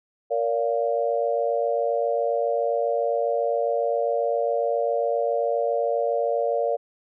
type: chord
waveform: sine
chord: Bb major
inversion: none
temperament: equal with one note detuned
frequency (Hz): 466.2 / 573.6 / 698.5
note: Bb4 / D5 / F5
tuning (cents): 0 / -41 / 0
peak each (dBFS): -25 / -24 / -27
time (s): 0.3-6.77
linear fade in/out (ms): 20
effects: none